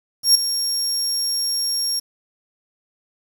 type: tone with ADSR envelope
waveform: 30% pulse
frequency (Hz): 5560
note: F8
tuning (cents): -9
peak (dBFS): -4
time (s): 0.23-2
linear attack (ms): 120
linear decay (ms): 6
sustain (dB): -12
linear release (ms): 13
effects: 7-bit